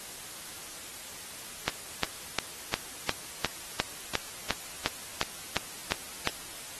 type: click train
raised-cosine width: 0.2 ms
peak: -7 dBFS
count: 14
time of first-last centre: 1.68-6.274 s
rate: 2.83 Hz
effects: white hiss -43 dBFS RMS until 6.79 s + AAC 32 kbps